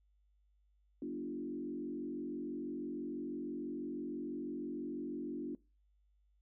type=tone with frequency modulation; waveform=sine; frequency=293.7 Hz; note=D4; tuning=in tune; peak=-38 dBFS; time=1.02-5.55 s; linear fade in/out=2 ms; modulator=46.1 Hz; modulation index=1.3; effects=noise-tail reverb RT60 0.3 s tail -22 dB re dry + added 50 Hz sine -69 dBFS peak until 6.41 s